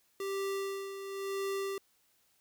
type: tone with tremolo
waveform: square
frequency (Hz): 392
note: G4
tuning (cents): 0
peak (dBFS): -33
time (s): 0.2-1.78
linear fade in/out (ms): 2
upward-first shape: sine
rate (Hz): 0.96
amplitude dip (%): 60
effects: white hiss -71 dBFS RMS until 2.4 s